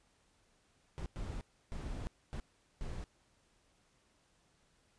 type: noise bursts at uneven times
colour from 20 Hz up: brown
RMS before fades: -41 dBFS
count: 5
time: 0.98-1.06 / 1.16-1.41 / 1.72-2.07 / 2.33-2.4 / 2.81-3.04 s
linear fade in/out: 0 ms
effects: pink hiss -72 dBFS RMS until 4.98 s + resampled to 22050 Hz